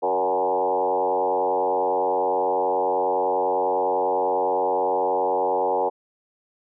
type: tone with frequency modulation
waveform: sine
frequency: 651 Hz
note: E5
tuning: 22 cents flat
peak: -19 dBFS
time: 0.02-5.9 s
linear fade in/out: 20 ms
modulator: 90.2 Hz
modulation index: 2.9
effects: none